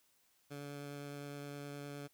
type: tone with vibrato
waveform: 15% pulse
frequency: 143.3 Hz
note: D3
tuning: 42 cents flat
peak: -38 dBFS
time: 0.5-2.08 s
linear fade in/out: 20 ms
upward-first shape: triangle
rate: 9.7 Hz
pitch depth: 11 cents each way
effects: white hiss -73 dBFS RMS until 2.13 s